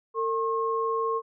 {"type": "tone pair together", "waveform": "sine", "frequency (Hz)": [453.2, 1078], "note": ["A#4", "C#6"], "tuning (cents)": [-49, -49], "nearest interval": "octave + minor third", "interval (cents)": 1500, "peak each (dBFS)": -27, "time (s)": [0.14, 1.22], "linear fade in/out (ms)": 50, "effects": []}